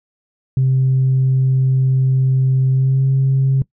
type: tone with pitch glide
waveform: sine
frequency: 131.5 to 134.26 Hz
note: C3 to C3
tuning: +9 to +45 cents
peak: -10 dBFS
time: 0.57-3.62 s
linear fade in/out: 2 ms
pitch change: +36 cents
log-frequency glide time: 2.71-3.05 s
effects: noise-tail reverb RT60 0.1 s tail -22 dB re dry + tanh soft clip ceiling -8 dBFS